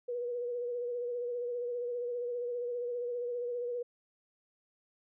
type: tone with vibrato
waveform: sine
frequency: 484.4 Hz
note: B4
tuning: 34 cents flat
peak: -33 dBFS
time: 0.08-3.83 s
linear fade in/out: 10 ms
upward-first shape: sine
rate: 15 Hz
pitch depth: 33 cents each way
effects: none